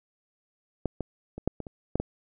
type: clicks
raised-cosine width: 2 ms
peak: -13 / -17 / -24 / -11 / -21 / -27 / -12 / -16 dBFS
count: 8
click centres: 0.857 / 1.007 / 1.38 / 1.476 / 1.603 / 1.668 / 1.956 / 2 s
effects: none